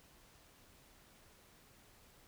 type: silence
effects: pink hiss -64 dBFS RMS until 2.27 s